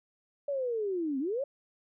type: linear two-way sweep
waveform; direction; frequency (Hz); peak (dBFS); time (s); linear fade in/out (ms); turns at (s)
sine; down then up; 579 to 255.8 to 579; -29; 0.48-1.44; 5; 1.19
effects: none